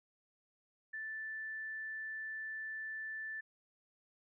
sine tone, 1760 Hz, A6, in tune, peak -40 dBFS, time 0.93-3.41 s, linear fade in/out 10 ms, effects none

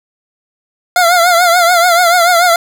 25% pulse tone with vibrato, 698.5 Hz, F5, in tune, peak -3 dBFS, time 0.96-2.56 s, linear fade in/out 2 ms, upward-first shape triangle, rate 6.9 Hz, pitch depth 93 cents each way, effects none

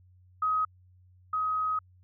sine tone pair in turn, 1263 / 1263 Hz, D#6 / D#6, +26 / +26 cents, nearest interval unison, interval 0 cents, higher neither, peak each -24 / -26 dBFS, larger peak first, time 0.42-0.65 / 1.33-1.79 s, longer second, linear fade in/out 5 ms, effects added 91 Hz sine -56 dBFS peak until 2.03 s

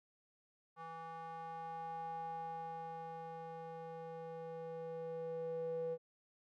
square tone with band-pass filter sweep, 164.2 Hz, E3, 6 cents flat, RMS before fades -45 dBFS, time 0.76-5.98 s, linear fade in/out 50 ms, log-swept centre 1000 to 490 Hz, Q 5.9, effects none

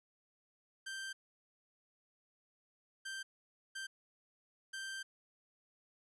sawtooth tone bursts at uneven times, 1568 Hz, G6, in tune, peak -38 dBFS, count 4, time 0.86-1.13 / 3.05-3.23 / 3.75-3.87 / 4.73-5.03 s, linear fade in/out 10 ms, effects resampled to 24000 Hz

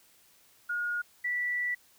sine tone pair in turn, 1435 / 1960.2 Hz, F6 / B6, +47 / -13 cents, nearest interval perfect fourth, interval 540 cents, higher second, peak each -29 / -28 dBFS, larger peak second, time 0.69-1.02 / 1.24-1.75 s, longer second, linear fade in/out 10 ms, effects white hiss -62 dBFS RMS until 1.98 s

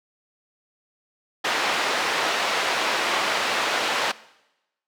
pink band-pass noise, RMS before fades -24 dBFS, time 1.44-4.12 s, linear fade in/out 10 ms, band 610 to 4000 Hz, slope 12 dB/octave, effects noise-tail reverb RT60 0.9 s tail -19 dB re dry

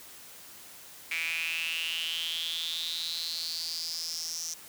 sawtooth tone with high-pass filter sweep, 164.81 Hz, E3, in tune, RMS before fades -34 dBFS, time 1.11-4.54 s, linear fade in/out 5 ms, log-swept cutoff 2300 to 5900 Hz, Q 8.9, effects white hiss -49 dBFS RMS until 4.68 s + high-pass 60 Hz 12 dB/octave

